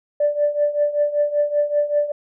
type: tone with tremolo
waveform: sine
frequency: 587.3 Hz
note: D5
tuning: in tune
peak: -12 dBFS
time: 0.2-2.12 s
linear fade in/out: 5 ms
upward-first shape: triangle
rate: 5.2 Hz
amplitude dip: 85%
effects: tanh soft clip ceiling -9 dBFS